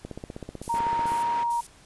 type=click train; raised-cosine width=2 ms; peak=-22 dBFS; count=18; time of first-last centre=0.05-1.119 s; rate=15.9 Hz
type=noise bursts; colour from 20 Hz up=violet; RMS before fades=-38 dBFS; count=3; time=0.62-1.67 s; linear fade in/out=5 ms; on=170 ms; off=270 ms
type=tone with pitch glide; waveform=sine; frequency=931 to 941.3 Hz; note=A#5 to A#5; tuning=-2 to +17 cents; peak=-23 dBFS; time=0.69-1.61 s; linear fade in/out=10 ms; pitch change=+19 cents; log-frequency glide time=1.04-1.31 s
type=band-pass noise; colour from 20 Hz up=white; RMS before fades=-39 dBFS; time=0.74-1.44 s; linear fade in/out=10 ms; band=130 to 1700 Hz; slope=12 dB/octave
effects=pink hiss -54 dBFS RMS until 1.85 s + resampled to 24000 Hz